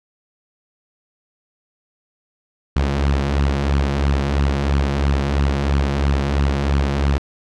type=tone with flanger; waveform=sawtooth; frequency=70 Hz; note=C#2; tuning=18 cents sharp; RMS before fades=-18 dBFS; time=2.76-7.18 s; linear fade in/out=0 ms; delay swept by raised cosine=0.67 to 5.97 ms; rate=3 Hz; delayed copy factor=+0.55; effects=low-pass 5000 Hz 12 dB/octave